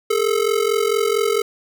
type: ring-modulated tone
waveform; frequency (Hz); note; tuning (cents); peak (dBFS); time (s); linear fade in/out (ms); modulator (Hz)
square; 432.9; A4; -28; -14; 0.1-1.42; 5; 22.2
effects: none

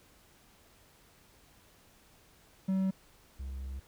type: tone pair in turn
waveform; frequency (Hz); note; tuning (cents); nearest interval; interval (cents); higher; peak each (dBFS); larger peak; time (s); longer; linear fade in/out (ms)
triangle; 190.5 / 66.5; G3 / C2; -49 / +29; octave + tritone; 1822; first; -25 / -35; first; 2.68-2.91 / 3.39-3.8; second; 10
effects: pink hiss -62 dBFS RMS until 3.87 s

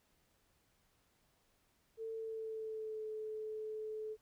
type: tone with pitch glide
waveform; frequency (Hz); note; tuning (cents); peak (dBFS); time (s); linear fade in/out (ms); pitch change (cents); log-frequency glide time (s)
sine; 447.7 to 432.9; A4 to A4; +30 to -28; -40; 1.97-4.17; 50; -58; 2.13-3.06
effects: pink hiss -75 dBFS RMS until 4.21 s

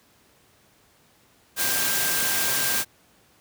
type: tone in noise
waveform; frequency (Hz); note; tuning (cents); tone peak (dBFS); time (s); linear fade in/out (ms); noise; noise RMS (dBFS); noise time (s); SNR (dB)
sine; 1587; G6; +21; -31; 1.56-2.85; 50; white; -24; 1.56-2.85; -10
effects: pink hiss -59 dBFS RMS until 3.4 s + high-pass 80 Hz 12 dB/octave

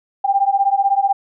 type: beating tone pair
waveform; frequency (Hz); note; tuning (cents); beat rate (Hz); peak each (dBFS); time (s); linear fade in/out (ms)
sine; 784 / 800; G5 / G5; 0 / +35; 16; -16; 0.24-1.13; 10
effects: none

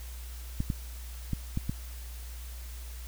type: clicks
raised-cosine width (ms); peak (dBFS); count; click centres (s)
5; -17; 5; 0.604 / 0.702 / 1.333 / 1.574 / 1.695
effects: added 60 Hz sine -39 dBFS peak until 3.07 s + white hiss -50 dBFS RMS until 3.07 s

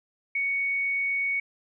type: tone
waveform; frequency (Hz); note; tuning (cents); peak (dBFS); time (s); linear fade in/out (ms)
sine; 2228; C#7; +8; -24; 0.35-1.4; 5
effects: none

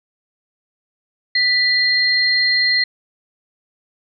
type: tone pair together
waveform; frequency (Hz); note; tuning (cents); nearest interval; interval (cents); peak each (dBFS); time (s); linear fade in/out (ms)
sine; 1975.5 / 4193; B6 / C8; 0 / +3; octave + minor second; 1303; -16; 1.35-2.84; 5
effects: none

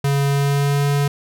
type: tone with pitch glide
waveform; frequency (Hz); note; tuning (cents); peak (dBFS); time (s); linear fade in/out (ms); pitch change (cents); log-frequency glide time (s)
square; 140.3 to 142.59; C#3 to C#3; +21 to +49; -16; 0.04-1.08; 5; +28; 0.26-0.88
effects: none

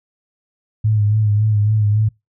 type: tone with vibrato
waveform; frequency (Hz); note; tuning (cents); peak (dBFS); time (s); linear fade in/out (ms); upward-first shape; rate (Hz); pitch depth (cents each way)
sine; 106.1; G#2; +38; -12; 0.84-2.09; 10; sine; 3.6; 45
effects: noise-tail reverb RT60 0.2 s tail -25 dB re dry

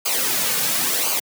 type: noise with flanger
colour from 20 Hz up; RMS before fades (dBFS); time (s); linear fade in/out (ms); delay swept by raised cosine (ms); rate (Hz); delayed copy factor
white; -21; 0.05-1.2; 10; 0.54 to 3.04; 0.96; -0.65
effects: high-pass 150 Hz 12 dB/octave

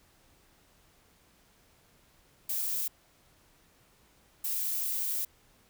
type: noise bursts at uneven times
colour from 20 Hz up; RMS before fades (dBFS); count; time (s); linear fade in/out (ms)
violet; -32; 2; 2.49-2.88 / 4.44-5.25; 5
effects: pink hiss -64 dBFS RMS until 5.69 s

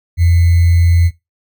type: tone with sample-and-hold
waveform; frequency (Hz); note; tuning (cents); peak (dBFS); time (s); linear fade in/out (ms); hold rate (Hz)
sine; 85.4; F2; -38; -7; 0.17-1.11; 50; 2100
effects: noise-tail reverb RT60 0.2 s tail -17 dB re dry

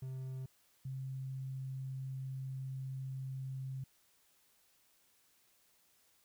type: tone pair in turn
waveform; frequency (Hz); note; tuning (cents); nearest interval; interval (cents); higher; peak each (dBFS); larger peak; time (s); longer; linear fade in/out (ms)
triangle / sine; 130.81 / 132.64; C3 / C3; 0 / +24; unison; 24; second; -38 / -39; first; 0.02-0.46 / 0.85-3.84; second; 5
effects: white hiss -71 dBFS RMS until 6.24 s

